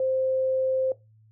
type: tone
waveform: sine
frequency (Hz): 523.3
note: C5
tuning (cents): 0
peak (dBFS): -22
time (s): 0-0.92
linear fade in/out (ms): 2
effects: noise-tail reverb RT60 0.2 s tail -17 dB re dry + added 109 Hz sine -54 dBFS peak until 1.31 s